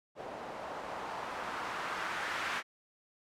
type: noise with low-pass filter sweep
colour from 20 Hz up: blue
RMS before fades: -39 dBFS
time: 0.15-2.63 s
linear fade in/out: 50 ms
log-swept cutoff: 630 to 1700 Hz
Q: 1.5
effects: none